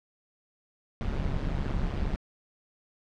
brown noise with amplitude modulation, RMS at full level -26 dBFS, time 1.01-2.16 s, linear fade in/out 0 ms, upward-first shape sine, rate 139 Hz, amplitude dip 75%, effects low-pass 4000 Hz 12 dB/octave

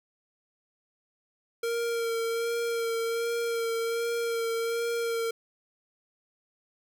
square tone with vibrato, 462.5 Hz, A#4, 14 cents flat, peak -28 dBFS, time 1.63-5.31 s, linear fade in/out 5 ms, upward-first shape sine, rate 1.3 Hz, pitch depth 19 cents each way, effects none

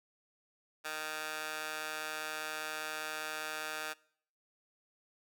15% pulse tone with high-pass filter, 155 Hz, D#3, 6 cents flat, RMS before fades -40 dBFS, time 0.84-3.94 s, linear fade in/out 20 ms, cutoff 1100 Hz, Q 1.2, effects noise-tail reverb RT60 0.6 s tail -23 dB re dry

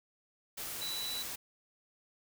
sine tone in noise, 3951 Hz, B7, in tune, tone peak -37 dBFS, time 0.81-1.23 s, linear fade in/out 10 ms, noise white, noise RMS -41 dBFS, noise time 0.57-1.36 s, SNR +1 dB, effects none

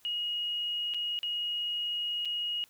sine tone with dropouts, 2884 Hz, F#7, 45 cents flat, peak -30 dBFS, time 0.05-2.64 s, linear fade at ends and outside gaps 0 ms, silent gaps 0.938-0.945 / 1.19-1.231 / 2.25-2.255 s, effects white hiss -63 dBFS RMS until 2.69 s

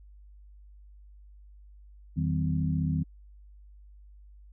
sine tone cluster, 83.8 / 157.6 / 192.5 / 256.3 Hz, E2 / D#3 / G3 / C4, +29 / +23 / -31 / -36 cents, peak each -32 / -27 / -34 / -34 dBFS, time 2.16-3.04 s, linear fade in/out 20 ms, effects added 50 Hz sine -49 dBFS peak until 4.52 s

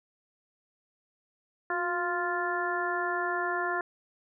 harmonic tone with a mistuned harmonic, 349.2 Hz, F4, in tune, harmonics 1 / 2 / 3 / 4 / 5, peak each -34 / -34 / -34 / -34 / -34 dBFS, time 1.7-3.81 s, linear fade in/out 2 ms, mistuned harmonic 1, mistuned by +51 cents, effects none

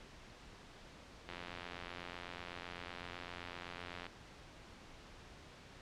click train, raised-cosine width 0.3 ms, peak -29 dBFS, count 245, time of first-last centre 1.29-4.066 s, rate 87.9 Hz, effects pink hiss -56 dBFS RMS until 5.81 s + low-pass 5000 Hz 12 dB/octave

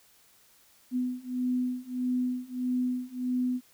sine beating tone pair, 249.9 / 251.5 Hz, B3 / B3, +21 / +32 cents, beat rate 1.6 Hz, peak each -31 / -30 dBFS, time 0.91-3.61 s, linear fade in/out 50 ms, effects white hiss -61 dBFS RMS until 3.73 s

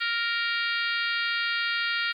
harmonic tone, 466.2 Hz, A#4, in tune, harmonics 3 / 4 / 5 / 6 / 7 / 8 / 9 / 10, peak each -29 / -31 / -33 / -35 / -36 / -37 / -38 / -39 dBFS, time 0-2.13 s, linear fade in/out 20 ms, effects 10-bit

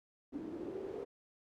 pink noise with band-pass filter sweep, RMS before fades -43 dBFS, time 0.32-1.05 s, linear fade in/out 20 ms, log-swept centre 280 to 440 Hz, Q 6.3, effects none

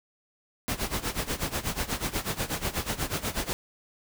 pink noise with tremolo, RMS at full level -28 dBFS, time 0.68-3.53 s, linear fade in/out 0 ms, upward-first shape sine, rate 8.2 Hz, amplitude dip 85%, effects none

